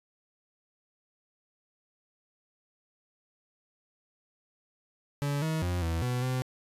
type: tone with pitch steps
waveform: 40% pulse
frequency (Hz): 143.1 / 158.8 / 88.8 / 82.5 / 124.3 / 128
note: D3 / D#3 / F2 / E2 / B2 / C3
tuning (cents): -45 / +36 / +29 / +2 / +12 / -38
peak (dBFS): -27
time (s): 5.22-6.42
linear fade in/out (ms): 0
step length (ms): 200
effects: resampled to 32000 Hz